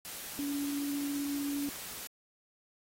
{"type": "tone in noise", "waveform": "sine", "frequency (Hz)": 284.6, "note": "C#4", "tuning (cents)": 46, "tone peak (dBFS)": -32, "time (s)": [0.39, 1.69], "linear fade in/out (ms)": 0, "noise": "white", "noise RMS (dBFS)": -43, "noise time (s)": [0.05, 2.07], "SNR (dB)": 8, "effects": ["AAC 48 kbps"]}